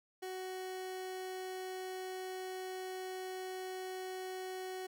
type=tone; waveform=30% pulse; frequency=372.9 Hz; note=F#4; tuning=14 cents sharp; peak=-38 dBFS; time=0.22-4.87 s; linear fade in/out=10 ms; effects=none